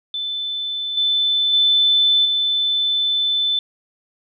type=tone with level steps; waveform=sine; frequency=3520 Hz; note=A7; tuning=in tune; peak=-22 / -15 / -12 / -16 dBFS; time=0.14-3.59 s; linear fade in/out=2 ms; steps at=0.97 / 1.53 / 2.25 s; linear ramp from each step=5 ms; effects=none